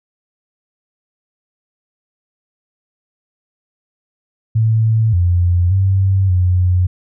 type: tone with pitch steps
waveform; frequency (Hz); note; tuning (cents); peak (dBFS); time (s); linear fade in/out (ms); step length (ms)
sine; 111.3 / 88.1 / 96.2 / 90.4; A2 / F2 / G2 / F#2; +20 / +16 / -32 / -40; -10; 4.55-6.87; 10; 580
effects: none